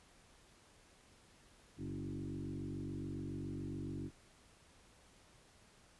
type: tone with frequency modulation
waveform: sine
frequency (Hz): 205.6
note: G#3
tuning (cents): -17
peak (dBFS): -40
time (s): 1.77-4.11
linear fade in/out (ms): 50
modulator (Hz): 47.1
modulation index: 2.9
effects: pink hiss -65 dBFS RMS until 5.99 s + resampled to 24000 Hz